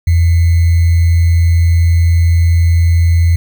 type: tone with sample-and-hold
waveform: sine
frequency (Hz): 84.3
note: E2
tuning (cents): +39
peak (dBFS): -6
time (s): 0.07-3.36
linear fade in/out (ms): 5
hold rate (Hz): 2100
effects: none

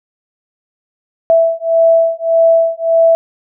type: beating tone pair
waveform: sine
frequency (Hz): 659.3 / 661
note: E5 / E5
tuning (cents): 0 / +5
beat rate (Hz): 1.7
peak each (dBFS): -11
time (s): 1.3-3.15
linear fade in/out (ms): 0
effects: none

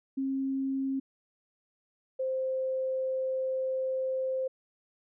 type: tone pair in turn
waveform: sine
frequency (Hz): 268.9 / 522.8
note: C4 / C5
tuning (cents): +47 / -1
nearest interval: octave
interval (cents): 1152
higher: second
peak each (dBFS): -28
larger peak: neither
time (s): 0.17-1 / 2.19-4.48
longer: second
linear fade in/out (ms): 10
effects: none

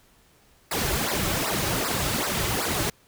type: noise with flanger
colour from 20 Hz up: pink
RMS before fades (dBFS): -26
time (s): 0.71-2.9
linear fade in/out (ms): 5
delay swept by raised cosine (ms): 0.3 to 4.3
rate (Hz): 2.6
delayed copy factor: -0.95
effects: pink hiss -59 dBFS RMS until 3.07 s

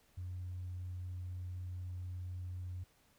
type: tone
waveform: sine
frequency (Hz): 90.4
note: F#2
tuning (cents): -40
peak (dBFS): -39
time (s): 0.17-2.84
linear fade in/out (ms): 10
effects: tanh soft clip ceiling -36 dBFS + pink hiss -70 dBFS RMS until 3.18 s

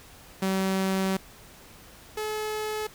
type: tone pair in turn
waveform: sawtooth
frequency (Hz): 191 / 428.8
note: G3 / A4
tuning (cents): -45 / -45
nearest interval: octave + major second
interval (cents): 1400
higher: second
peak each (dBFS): -20 / -25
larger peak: first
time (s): 0.42-1.17 / 2.17-2.87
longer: first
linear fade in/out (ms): 5
effects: pink hiss -50 dBFS RMS until 2.94 s

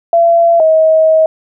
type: tone pair in turn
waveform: sine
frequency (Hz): 677 / 635.9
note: E5 / D#5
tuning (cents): +46 / +38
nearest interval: minor second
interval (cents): 108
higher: first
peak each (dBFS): -5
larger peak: neither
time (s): 0.13-0.6 / 0.6-1.26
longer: second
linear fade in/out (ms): 2
effects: none

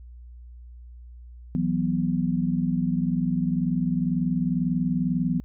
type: chord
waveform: sine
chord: E suspended second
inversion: none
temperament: equal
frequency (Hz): 164.81 / 185 / 246.9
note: E3 / F#3 / B3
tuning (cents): 0 / 0 / 0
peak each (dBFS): -26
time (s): 1.55-5.4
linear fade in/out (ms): 0
effects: added 60 Hz sine -41 dBFS peak until 5.44 s

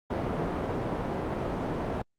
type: low-pass noise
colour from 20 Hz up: white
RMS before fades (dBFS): -31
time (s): 0.1-2.02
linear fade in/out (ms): 5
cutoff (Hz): 630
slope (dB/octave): 12
effects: Opus 32 kbps

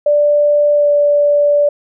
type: tone with pitch glide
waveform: sine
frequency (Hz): 587.3 to 582.2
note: D5 to D5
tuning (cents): 0 to -15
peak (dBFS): -8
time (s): 0.06-1.69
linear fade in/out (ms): 5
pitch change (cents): -15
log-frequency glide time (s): 0.74-0.89
effects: none

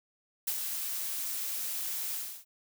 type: noise with ADSR envelope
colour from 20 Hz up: blue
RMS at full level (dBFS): -30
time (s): 0.47-2.45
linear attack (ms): 9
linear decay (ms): 58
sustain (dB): -5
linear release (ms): 310
effects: none

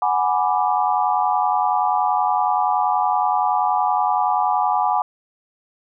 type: chord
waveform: sine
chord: G# half-diminished seventh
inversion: third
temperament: equal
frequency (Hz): 740 / 830.6 / 987.8 / 1174.7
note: F#5 / G#5 / B5 / D6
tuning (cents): 0 / 0 / 0 / 0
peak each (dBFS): -21 / -20 / -23 / -24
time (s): 0.02-5.02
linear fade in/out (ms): 2
effects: none

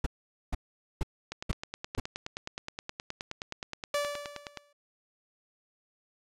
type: noise bursts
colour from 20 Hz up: brown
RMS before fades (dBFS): -28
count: 5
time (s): 0.04-2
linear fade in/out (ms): 5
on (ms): 24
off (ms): 460
type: click train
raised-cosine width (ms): 0.2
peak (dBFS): -19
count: 32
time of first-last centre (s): 1.32-4.573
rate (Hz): 9.53
type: tone with exponential decay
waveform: sawtooth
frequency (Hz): 580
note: D5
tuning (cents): -22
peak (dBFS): -22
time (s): 3.94-4.73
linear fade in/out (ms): 5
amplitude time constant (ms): 170
effects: low-pass 11000 Hz 12 dB/octave

